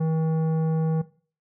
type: tone with tanh clipping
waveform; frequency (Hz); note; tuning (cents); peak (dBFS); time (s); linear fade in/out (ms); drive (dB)
triangle; 160; D#3; +49; -23; 0-1.02; 10; 16
effects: noise-tail reverb RT60 0.4 s tail -17 dB re dry